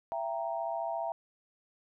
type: chord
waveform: sine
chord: E diminished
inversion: none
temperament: equal with one note detuned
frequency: 669.6 / 784 / 932.3 Hz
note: E5 / G5 / Bb5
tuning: +27 / 0 / 0 cents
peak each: -34 / -38 / -38 dBFS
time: 0.12-1.12 s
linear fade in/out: 0 ms
effects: none